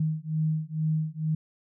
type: beating tone pair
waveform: sine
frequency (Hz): 155.56 / 157.76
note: D#3 / D#3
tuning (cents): 0 / +24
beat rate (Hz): 2.2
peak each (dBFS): -28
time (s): 0-1.35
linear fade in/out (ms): 5
effects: none